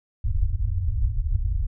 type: low-pass noise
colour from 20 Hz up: pink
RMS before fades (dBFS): -23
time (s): 0.24-1.67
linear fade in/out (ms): 10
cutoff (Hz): 110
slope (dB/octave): 96
effects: none